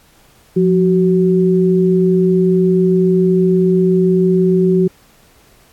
sine tone pair together, 176.9 / 374.8 Hz, F3 / F#4, +23 / +22 cents, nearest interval octave + minor second, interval 1299 cents, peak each -12 dBFS, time 0.56-4.88 s, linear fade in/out 10 ms, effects pink hiss -50 dBFS RMS until 5.72 s + AAC 64 kbps

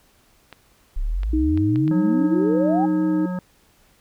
clicks, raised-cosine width 0.3 ms, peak -22 dBFS, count 5, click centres 0.527 / 1.233 / 1.575 / 1.759 / 1.879 s
sine exponential sweep, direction up, 31.07 to 830.6 Hz, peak -20 dBFS, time 0.96-2.86 s, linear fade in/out 10 ms
sine tone with vibrato, 311.1 Hz, D#4, in tune, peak -18 dBFS, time 1.33-3.26 s, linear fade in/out 5 ms, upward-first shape sine, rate 4.2 Hz, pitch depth 10 cents each way
harmonic tone, 181.7 Hz, F#3, 31 cents flat, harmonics 1 / 3 / 5 / 7 / 9, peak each -24 / -34 / -38 / -41 / -43 dBFS, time 1.91-3.39 s, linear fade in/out 2 ms
effects pink hiss -58 dBFS RMS until 4 s

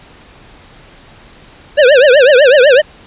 square tone with vibrato, 542 Hz, C#5, 39 cents flat, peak -4 dBFS, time 1.77-2.82 s, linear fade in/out 20 ms, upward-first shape triangle, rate 8 Hz, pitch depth 250 cents each way, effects pink hiss -40 dBFS RMS until 3.06 s + resampled to 8000 Hz

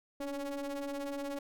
square ring-modulated tone, 138.59 Hz, C#3, in tune, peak -34 dBFS, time 0.2-1.39 s, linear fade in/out 5 ms, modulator 424 Hz, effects none

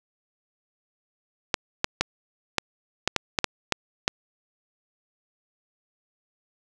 clicks, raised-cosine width 0.2 ms, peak -3 dBFS, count 10, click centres 1.542 / 1.844 / 2.01 / 2.583 / 3.076 / 3.163 / 3.388 / 3.443 / 3.723 / 4.079 s, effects none

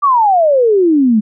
sine exponential sweep, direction down, 1191 to 205.4 Hz, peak -7 dBFS, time 0.02-1.21 s, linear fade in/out 20 ms, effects none

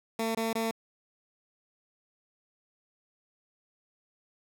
15% pulse tone bursts, 225.4 Hz, A3, 42 cents sharp, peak -22 dBFS, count 3, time 0.19-0.712 s, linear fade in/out 5 ms, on 160 ms, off 21 ms, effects none

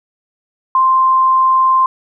sine tone, 1046.5 Hz, C6, in tune, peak -8 dBFS, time 0.75-1.86 s, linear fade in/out 2 ms, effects none

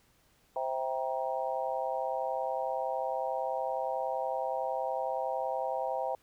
sine chord, C dominant seventh, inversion none, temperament just, 523.3 / 654.1 / 784.9 / 941.9 Hz, C5 / E5 / G5 / Bb5, 0 / -14 / +2 / +18 cents, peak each -35 / -36 / -35 / -38 dBFS, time 0.56-6.15 s, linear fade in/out 2 ms, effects pink hiss -67 dBFS RMS until 6.22 s

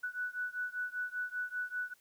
sine beating tone pair, 1480 / 1485.1 Hz, F#6 / F#6, 0 / +6 cents, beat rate 5.1 Hz, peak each -38 / -39 dBFS, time 0.03-1.94 s, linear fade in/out 10 ms, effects white hiss -68 dBFS RMS until 2 s

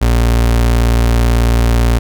35% pulse tone, 58.27 Hz, A#1, in tune, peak -7 dBFS, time 0.01-1.99 s, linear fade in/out 10 ms, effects none

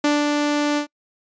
sawtooth tone with ADSR envelope, 293.7 Hz, D4, in tune, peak -11 dBFS, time 0.04-0.87 s, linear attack 4 ms, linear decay 200 ms, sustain -3 dB, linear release 96 ms, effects noise-tail reverb RT60 0.1 s tail -26 dB re dry + resampled to 16000 Hz

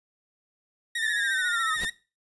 30% pulse tone with vibrato, 1845 Hz, A#6, 18 cents flat, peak -25 dBFS, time 0.95-1.9 s, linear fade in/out 5 ms, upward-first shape sine, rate 14 Hz, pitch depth 54 cents each way
sine linear sweep, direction down, 1791 to 1244.5 Hz, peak -26 dBFS, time 1.01-1.76 s, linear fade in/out 20 ms
pink noise with exponential growth, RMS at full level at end -32 dBFS, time 1.68-1.85 s, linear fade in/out 2 ms, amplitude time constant 35 ms
effects noise-tail reverb RT60 0.3 s tail -18 dB re dry + resampled to 24000 Hz

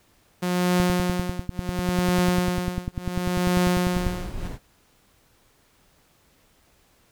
sawtooth tone with tremolo, 179.3 Hz, F3, 46 cents sharp, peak -14 dBFS, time 0.42-4.48 s, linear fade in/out 10 ms, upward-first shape triangle, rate 0.7 Hz, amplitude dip 100%
click train, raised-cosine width 5 ms, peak -14 dBFS, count 34, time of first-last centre 0.8-4.067 s, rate 10.1 Hz
brown noise, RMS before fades -32 dBFS, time 3.91-4.59 s, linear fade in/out 50 ms
effects pink hiss -61 dBFS RMS until 7.11 s

